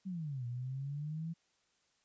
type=exponential two-way sweep; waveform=sine; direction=down then up; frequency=196 to 119 to 168 Hz; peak=-37 dBFS; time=0.05-1.34 s; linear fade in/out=20 ms; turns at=0.46 s; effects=white hiss -75 dBFS RMS until 2.04 s + resampled to 16000 Hz